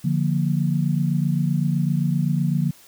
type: chord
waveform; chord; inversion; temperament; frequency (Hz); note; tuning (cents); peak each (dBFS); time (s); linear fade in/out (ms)
sine; Bb major; first; equal; 146.83 / 174.61 / 233.1; D3 / F3 / Bb3; 0 / 0 / 0; -21 / -22 / -27; 0.04-2.71; 10
effects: white hiss -50 dBFS RMS until 2.87 s